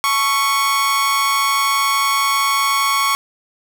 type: tone with amplitude modulation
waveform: sawtooth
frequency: 1108.7 Hz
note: C#6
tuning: in tune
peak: -8 dBFS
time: 0.04-3.15 s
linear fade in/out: 0 ms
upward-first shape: sine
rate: 239 Hz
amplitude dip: 60%
effects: none